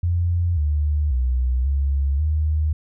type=tone with pitch steps; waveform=sine; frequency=86.7 / 74.4 / 62.9 / 69.3 / 76.9 Hz; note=F2 / D2 / B1 / C#2 / D#2; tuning=-12 / +23 / +32 / 0 / -20 cents; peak=-17 dBFS; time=0.03-2.73 s; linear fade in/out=5 ms; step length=540 ms; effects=none